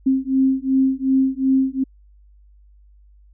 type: beating tone pair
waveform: sine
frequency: 264.1 / 266.8 Hz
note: C4 / C4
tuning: +16 / +34 cents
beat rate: 2.7 Hz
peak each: -18 dBFS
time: 0.06-1.84 s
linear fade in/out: 10 ms
effects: added 50 Hz sine -47 dBFS peak until 3.33 s